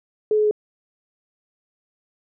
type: tone with pitch steps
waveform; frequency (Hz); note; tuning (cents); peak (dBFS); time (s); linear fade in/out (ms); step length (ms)
sine; 427.8 / 425.1 / 422.4; A4 / G#4 / G#4; -49 / +40 / +29; -15; 0.31-0.511; 2; 67
effects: none